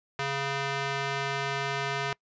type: tone with band-pass filter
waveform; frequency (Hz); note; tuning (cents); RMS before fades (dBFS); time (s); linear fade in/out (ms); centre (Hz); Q
square; 138.59; C#3; 0; -31; 0.19-2.13; 2; 1900; 0.67
effects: noise-tail reverb RT60 0.1 s tail -25 dB re dry + resampled to 16000 Hz